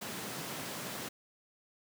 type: high-pass noise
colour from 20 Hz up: pink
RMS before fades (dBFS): -41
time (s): 0.01-1.09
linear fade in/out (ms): 10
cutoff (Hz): 130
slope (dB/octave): 24
effects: none